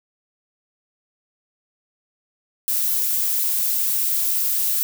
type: noise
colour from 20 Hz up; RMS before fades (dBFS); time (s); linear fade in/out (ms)
violet; -21; 2.68-4.83; 0
effects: none

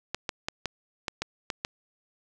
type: clicks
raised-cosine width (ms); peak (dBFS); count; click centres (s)
0.2; -12; 8; 0.146 / 0.292 / 0.485 / 0.657 / 1.082 / 1.22 / 1.502 / 1.649
effects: none

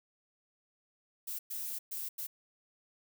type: noise bursts at uneven times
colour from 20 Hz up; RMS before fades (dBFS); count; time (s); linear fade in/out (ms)
violet; -39; 4; 1.27-1.39 / 1.5-1.79 / 1.91-2.09 / 2.18-2.27; 10
effects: none

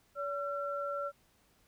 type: tone pair together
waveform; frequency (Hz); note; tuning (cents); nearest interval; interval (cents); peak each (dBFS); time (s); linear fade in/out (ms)
sine; 570.1 / 1356; C#5 / E6; +48 / +49; octave + minor third; 1501; -36 / -37; 0.15-1.12; 50
effects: pink hiss -69 dBFS RMS until 1.67 s

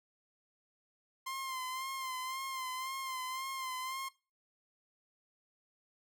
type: tone with vibrato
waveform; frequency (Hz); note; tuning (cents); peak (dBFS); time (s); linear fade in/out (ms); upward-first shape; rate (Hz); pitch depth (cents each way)
sawtooth; 1046.5; C6; 0; -34; 1.26-4.09; 10; sine; 1.9; 43
effects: noise-tail reverb RT60 0.3 s tail -20 dB re dry

